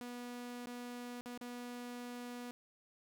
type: tone with dropouts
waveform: sawtooth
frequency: 243.7 Hz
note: B3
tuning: 23 cents flat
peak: -40 dBFS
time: 0.01-2.51 s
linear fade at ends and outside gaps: 0 ms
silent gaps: 0.659-0.67 / 1.21-1.259 / 1.376-1.412 s
effects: none